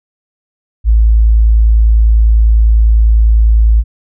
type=tone; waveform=sine; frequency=55 Hz; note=A1; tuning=in tune; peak=-4 dBFS; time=0.84-3.84 s; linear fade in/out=50 ms; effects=none